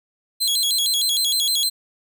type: tone with vibrato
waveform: sawtooth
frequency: 3700 Hz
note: A#7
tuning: 14 cents flat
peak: -15 dBFS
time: 0.4-1.7 s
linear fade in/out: 20 ms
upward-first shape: square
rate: 6.5 Hz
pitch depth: 180 cents each way
effects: none